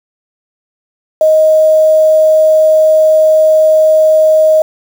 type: tone with quantisation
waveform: sine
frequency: 626 Hz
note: D#5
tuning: 10 cents sharp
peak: -4 dBFS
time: 1.21-4.62 s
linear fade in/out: 2 ms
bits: 5
effects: none